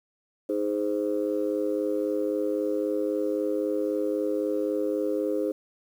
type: chord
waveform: sine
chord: Ab major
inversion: second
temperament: just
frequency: 311.5 / 415.3 / 519.1 Hz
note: Eb4 / Ab4 / C5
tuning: +2 / 0 / -14 cents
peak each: -28 dBFS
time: 0.49-5.52 s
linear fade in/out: 5 ms
effects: tanh soft clip ceiling -16 dBFS + 9-bit